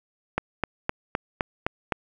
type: click train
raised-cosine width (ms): 0.5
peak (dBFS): -8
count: 7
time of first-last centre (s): 0.38-1.922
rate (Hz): 3.89
effects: 8-bit